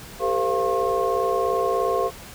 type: tone cluster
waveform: sine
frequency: 393.7 / 450.8 / 514 / 691 / 1077 Hz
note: G4 / A4 / C5 / F5 / C6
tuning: +8 / +42 / -31 / -19 / +50 cents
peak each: -26 dBFS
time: 0.19-2.11 s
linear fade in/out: 50 ms
effects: pink hiss -41 dBFS RMS until 2.34 s